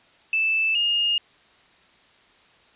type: tone pair in turn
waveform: sine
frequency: 2637 / 2840 Hz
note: E7 / F7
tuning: 0 / +28 cents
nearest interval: minor second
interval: 128 cents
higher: second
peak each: -19 dBFS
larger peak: neither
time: 0.33-0.75 / 0.75-1.18 s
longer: second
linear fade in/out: 2 ms
effects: white hiss -56 dBFS RMS until 2.75 s + resampled to 8000 Hz